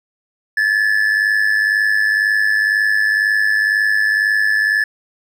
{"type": "tone with amplitude modulation", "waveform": "triangle", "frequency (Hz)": 1731, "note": "A6", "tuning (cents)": -29, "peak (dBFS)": -8, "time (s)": [0.57, 4.84], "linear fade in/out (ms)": 5, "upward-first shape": "sine", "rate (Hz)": 102, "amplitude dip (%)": 65, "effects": []}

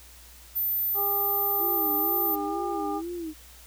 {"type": "tone", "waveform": "sine", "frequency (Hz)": 14070, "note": "A9", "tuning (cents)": -1, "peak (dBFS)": -24, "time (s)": [0.55, 2.36], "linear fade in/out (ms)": 20}
{"type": "harmonic tone", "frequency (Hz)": 402.4, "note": "G4", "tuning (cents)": 45, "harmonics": [1, 2, 3], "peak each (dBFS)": [-33, -31, -36], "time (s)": [0.94, 3.02], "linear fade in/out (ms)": 50}
{"type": "tone with vibrato", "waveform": "sine", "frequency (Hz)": 326.5, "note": "E4", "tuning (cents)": -17, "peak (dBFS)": -31, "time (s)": [1.58, 3.34], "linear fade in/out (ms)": 50, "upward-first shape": "sine", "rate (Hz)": 2.1, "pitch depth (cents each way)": 130}
{"effects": ["added 60 Hz sine -51 dBFS peak until 3.66 s", "white hiss -51 dBFS RMS until 3.66 s"]}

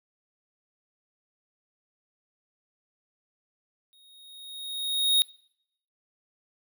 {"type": "tone with exponential growth", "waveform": "square", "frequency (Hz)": 3743, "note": "A#7", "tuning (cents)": 6, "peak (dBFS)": -18, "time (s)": [3.93, 5.22], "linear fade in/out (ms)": 0, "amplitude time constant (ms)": 280, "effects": ["noise-tail reverb RT60 0.7 s tail -24 dB re dry"]}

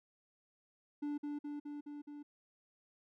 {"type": "tone with echo", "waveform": "triangle", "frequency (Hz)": 292.4, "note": "D4", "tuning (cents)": -7, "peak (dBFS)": -34, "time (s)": [1.02, 1.18], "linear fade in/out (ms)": 10, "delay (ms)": 210, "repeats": 5, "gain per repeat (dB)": -2, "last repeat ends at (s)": 2.23, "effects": []}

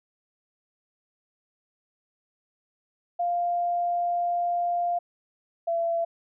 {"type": "tone pair in turn", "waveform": "sine", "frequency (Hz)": [698.5, 673.8], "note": ["F5", "E5"], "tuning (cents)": [0, 38], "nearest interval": "minor second", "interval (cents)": 62, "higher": "first", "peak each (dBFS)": -23, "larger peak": "neither", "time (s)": [[3.19, 4.99], [5.67, 6.05]], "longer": "first", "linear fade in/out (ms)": 10, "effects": []}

